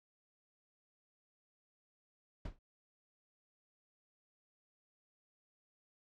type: noise with exponential decay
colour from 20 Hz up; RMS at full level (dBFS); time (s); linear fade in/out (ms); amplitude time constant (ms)
brown; -35; 2.45-2.59; 5; 29
effects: low-pass 5000 Hz 12 dB/octave